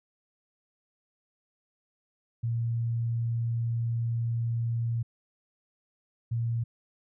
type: tone pair in turn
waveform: sine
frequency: 116.4 / 116.4 Hz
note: A#2 / A#2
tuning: -2 / -2 cents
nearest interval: unison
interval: 0 cents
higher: neither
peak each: -26 dBFS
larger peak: neither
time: 2.43-5.03 / 6.31-6.64 s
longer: first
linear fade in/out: 10 ms
effects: none